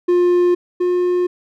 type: tone pair in turn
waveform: triangle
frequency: 354.1 / 357.6 Hz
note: F4 / F4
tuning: +24 / +41 cents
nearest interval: unison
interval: 17 cents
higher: second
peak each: -9 / -12 dBFS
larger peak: first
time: 0.08-0.55 / 0.8-1.27 s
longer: neither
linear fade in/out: 10 ms
effects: none